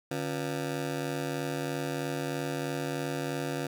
20% pulse ring-modulated tone, 210.9 Hz, G#3, 27 cents sharp, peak -23 dBFS, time 0.11-3.67 s, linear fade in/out 5 ms, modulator 63.9 Hz, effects none

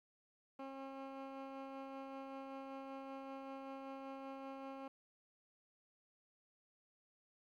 15% pulse tone with tremolo, 270 Hz, C#4, 45 cents flat, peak -39 dBFS, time 0.59-4.88 s, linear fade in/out 5 ms, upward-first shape sine, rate 5.2 Hz, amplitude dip 25%, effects low-pass 2000 Hz 12 dB/octave + 13-bit

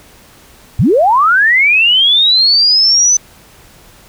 sine linear sweep, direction up, 76.8 to 6110 Hz, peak -6 dBFS, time 0.79-3.17 s, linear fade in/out 5 ms, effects pink hiss -42 dBFS RMS until 4.08 s

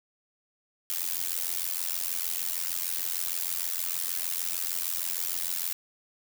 blue noise with amplitude modulation, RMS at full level -27 dBFS, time 0.9-5.73 s, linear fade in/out 0 ms, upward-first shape sine, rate 86.5 Hz, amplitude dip 100%, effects none

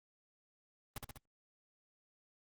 pink noise with echo, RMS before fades -41 dBFS, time 0.96-0.98 s, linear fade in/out 2 ms, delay 65 ms, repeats 3, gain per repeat -3 dB, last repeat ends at 1.175 s, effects Opus 32 kbps

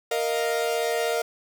45% pulse chord, Bb suspended fourth, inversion none, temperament equal, 466.2 / 622.3 / 698.5 Hz, Bb4 / Eb5 / F5, 0 / 0 / 0 cents, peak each -26 / -29 / -29 dBFS, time 0.11-1.22 s, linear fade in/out 5 ms, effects 10-bit

